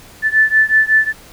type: beating tone pair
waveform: sine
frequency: 1752 / 1757.4 Hz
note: A6 / A6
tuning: -8 / -3 cents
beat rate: 5.4 Hz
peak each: -12 / -13 dBFS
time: 0.22-1.13 s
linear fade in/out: 50 ms
effects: pink hiss -41 dBFS RMS until 1.32 s